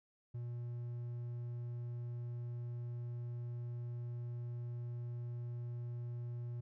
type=tone; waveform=triangle; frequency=120 Hz; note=B2; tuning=49 cents flat; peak=-38 dBFS; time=0.34-6.61 s; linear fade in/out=10 ms; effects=none